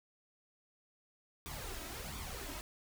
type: noise with flanger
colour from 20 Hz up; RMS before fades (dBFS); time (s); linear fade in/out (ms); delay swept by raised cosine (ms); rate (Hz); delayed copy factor
pink; -44; 1.46-2.61; 0; 0.86 to 3.16; 1.4; +0.65
effects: none